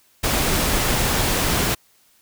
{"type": "noise", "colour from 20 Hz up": "pink", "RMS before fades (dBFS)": -20, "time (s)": [0.23, 1.75], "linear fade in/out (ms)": 10, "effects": ["white hiss -58 dBFS RMS until 2.21 s"]}